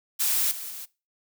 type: noise with level steps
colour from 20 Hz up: blue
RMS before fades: -24 / -36 / -38 dBFS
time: 0.19-0.86 s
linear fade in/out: 20 ms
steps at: 0.51 / 0.7 s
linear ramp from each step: 5 ms
effects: noise-tail reverb RT60 0.3 s tail -22 dB re dry